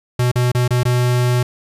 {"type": "tone with dropouts", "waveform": "square", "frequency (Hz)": 123.47, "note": "B2", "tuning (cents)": 0, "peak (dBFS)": -14, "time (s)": [0.19, 1.43], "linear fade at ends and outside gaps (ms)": 5, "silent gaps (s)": [[0.316, 0.356], [0.518, 0.548], [0.679, 0.706], [0.833, 0.852]], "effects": ["resampled to 32000 Hz", "8-bit"]}